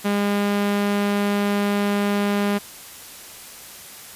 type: tone with low-pass filter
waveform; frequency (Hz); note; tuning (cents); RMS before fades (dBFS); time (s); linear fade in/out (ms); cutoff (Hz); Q
sawtooth; 203.3; G#3; -37; -21; 0.04-2.59; 20; 3400; 0.89
effects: white hiss -40 dBFS RMS until 4.15 s + resampled to 32000 Hz